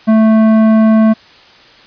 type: tone with tanh clipping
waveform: sine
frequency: 220 Hz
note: A3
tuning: in tune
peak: -7 dBFS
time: 0.07-1.14 s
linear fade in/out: 20 ms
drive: 13 dB
effects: white hiss -41 dBFS RMS until 1.86 s + resampled to 11025 Hz